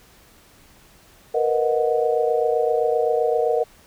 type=chord; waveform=sine; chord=B major seventh; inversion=third; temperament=equal with one note detuned; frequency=466.2 / 493.9 / 622.3 / 732.8 Hz; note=A#4 / B4 / D#5 / F#5; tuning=0 / 0 / 0 / -17 cents; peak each=-20 / -25 / -24 / -25 dBFS; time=1.34-3.64 s; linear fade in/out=10 ms; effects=pink hiss -52 dBFS RMS until 3.86 s